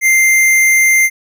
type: tone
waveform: square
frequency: 2093 Hz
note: C7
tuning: in tune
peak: -8 dBFS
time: 0.01-1.1 s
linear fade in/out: 50 ms
effects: none